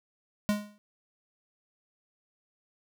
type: tone with exponential decay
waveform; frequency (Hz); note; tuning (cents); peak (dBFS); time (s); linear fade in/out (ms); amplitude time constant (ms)
square; 207.7; G#3; 0; -22; 0.49-0.78; 0; 61
effects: none